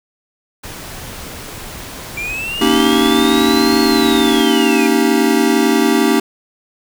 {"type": "noise", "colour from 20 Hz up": "pink", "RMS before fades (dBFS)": -30, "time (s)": [0.63, 4.42], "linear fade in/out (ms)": 10}
{"type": "linear two-way sweep", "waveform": "triangle", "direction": "up then down", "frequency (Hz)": [2341, 4338, 2391], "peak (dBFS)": -19, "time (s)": [2.17, 4.87], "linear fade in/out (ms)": 5, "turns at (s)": 3.82}
{"type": "chord", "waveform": "square", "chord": "Eb dominant seventh", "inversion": "second", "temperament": "just", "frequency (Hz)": [233.3, 280, 311.1, 388.9], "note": ["Bb3", "Db4", "Eb4", "G4"], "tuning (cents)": [2, 18, 0, -14], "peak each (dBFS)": -17, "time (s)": [2.61, 6.2], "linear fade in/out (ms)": 5}
{"effects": []}